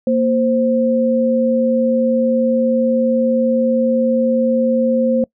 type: tone pair together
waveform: sine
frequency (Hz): 233.1 / 523.3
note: A#3 / C5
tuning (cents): 0 / 0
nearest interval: octave + major second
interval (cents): 1400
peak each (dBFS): -15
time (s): 0.07-5.24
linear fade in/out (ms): 2
effects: noise-tail reverb RT60 0.1 s tail -25 dB re dry